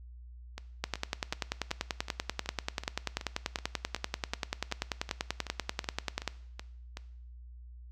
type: two click trains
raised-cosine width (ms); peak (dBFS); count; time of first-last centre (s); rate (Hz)
0.2; -13 / -22; 57 / 18; 0.84-6.277 / 0.58-6.971; 10.3 / 2.66
effects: noise-tail reverb RT60 0.7 s tail -18 dB re dry + added 60 Hz sine -46 dBFS peak until 7.91 s